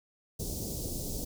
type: band-stop noise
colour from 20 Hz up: pink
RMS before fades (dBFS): -36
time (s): 0.39-1.25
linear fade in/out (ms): 10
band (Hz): 540 to 5000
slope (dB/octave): 24
effects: none